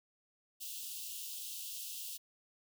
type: high-pass noise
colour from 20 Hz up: white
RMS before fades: -44 dBFS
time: 0.6-2.18 s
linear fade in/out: 20 ms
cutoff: 2700 Hz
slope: 96 dB/octave
effects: none